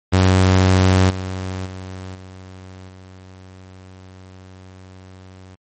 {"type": "tone with level steps", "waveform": "sawtooth", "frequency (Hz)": 93.4, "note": "F#2", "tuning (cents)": 17, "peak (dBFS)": [-7, -20, -26, -32, -35], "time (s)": [0.12, 5.56], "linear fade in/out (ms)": 20, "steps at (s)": [1.09, 1.65, 2.14, 2.88], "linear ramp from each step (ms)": 20, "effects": ["MP3 32 kbps"]}